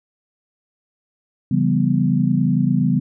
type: chord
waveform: sine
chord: C# half-diminished seventh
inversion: none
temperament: equal with one note detuned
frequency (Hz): 138.59 / 168.57 / 196 / 246.9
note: C#3 / E3 / G3 / B3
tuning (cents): 0 / +39 / 0 / 0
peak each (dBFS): -20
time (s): 1.51-3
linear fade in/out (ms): 5
effects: none